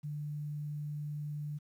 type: tone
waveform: sine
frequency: 148.2 Hz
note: D3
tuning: 16 cents sharp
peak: -36 dBFS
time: 0.03-1.59 s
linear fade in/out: 20 ms
effects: 11-bit